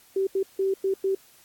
sine tone bursts at uneven times, 386.4 Hz, G4, 25 cents flat, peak -21 dBFS, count 5, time 0.16-0.27 / 0.35-0.43 / 0.59-0.74 / 0.84-0.94 / 1.04-1.15 s, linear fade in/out 5 ms, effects white hiss -56 dBFS RMS until 1.44 s + AAC 64 kbps

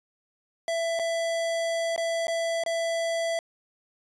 square tone with dropouts, 665 Hz, E5, 15 cents sharp, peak -26 dBFS, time 0.68-3.39 s, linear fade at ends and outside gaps 1 ms, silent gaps 0.991-0.996 / 1.962-1.978 / 2.27-2.281 / 2.637-2.662 s, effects resampled to 22050 Hz

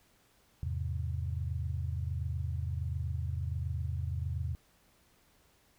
sine chord, E augmented, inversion none, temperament equal, 82.41 / 103.83 / 130.81 Hz, E2 / G#2 / B#2, 0 / 0 / 0 cents, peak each -34 / -39 / -38 dBFS, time 0.63-4.55 s, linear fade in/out 0 ms, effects pink hiss -67 dBFS RMS until 5.78 s

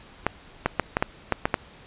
clicks, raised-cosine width 0.5 ms, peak -5 dBFS, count 8, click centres 0.266 / 0.66 / 0.797 / 0.969 / 1.025 / 1.323 / 1.455 / 1.542 s, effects pink hiss -49 dBFS RMS until 1.86 s + resampled to 8000 Hz

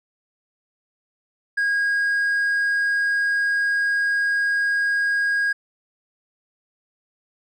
sine tone with hard clipping, 1636 Hz, G#6, 26 cents flat, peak -19 dBFS, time 1.57-5.53 s, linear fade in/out 10 ms, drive 2 dB, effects none

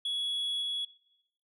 sine tone with level steps, 3365 Hz, G#7, 22 cents sharp, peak -27 / -29 dBFS, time 0.05-0.85 s, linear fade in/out 5 ms, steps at 0.61 s, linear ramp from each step 20 ms, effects noise-tail reverb RT60 1.0 s tail -23 dB re dry + tanh soft clip ceiling -29 dBFS

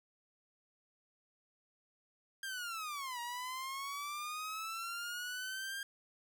sawtooth linear two-way sweep, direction down then up, 1610 to 945 to 1610 Hz, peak -36 dBFS, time 2.43-5.83 s, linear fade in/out 2 ms, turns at 3.2 s, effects none

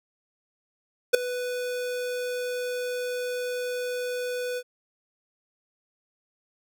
square tone with ADSR envelope, 495.5 Hz, B4, 6 cents sharp, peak -11 dBFS, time 1.13-4.63 s, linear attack 16 ms, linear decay 5 ms, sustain -18 dB, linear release 56 ms, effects none

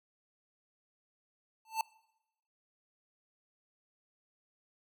square tone with exponential growth, 887 Hz, A5, 14 cents sharp, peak -27 dBFS, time 1.65-1.81 s, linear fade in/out 2 ms, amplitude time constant 33 ms, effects noise-tail reverb RT60 0.9 s tail -23 dB re dry

